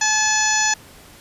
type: harmonic tone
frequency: 860 Hz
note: A5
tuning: 40 cents flat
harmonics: 1 / 2 / 3 / 4 / 5 / 6 / 7 / 8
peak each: -23 / -21 / -27 / -30 / -29 / -28 / -22 / -23 dBFS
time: 0.01-0.74 s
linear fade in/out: 5 ms
effects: pink hiss -45 dBFS RMS until 1.2 s + resampled to 32000 Hz